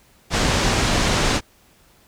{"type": "low-pass noise", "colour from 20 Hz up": "pink", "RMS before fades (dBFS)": -19, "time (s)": [0.3, 1.41], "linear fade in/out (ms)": 50, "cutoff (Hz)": 7500, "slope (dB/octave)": 24, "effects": ["pink hiss -55 dBFS RMS until 2.07 s"]}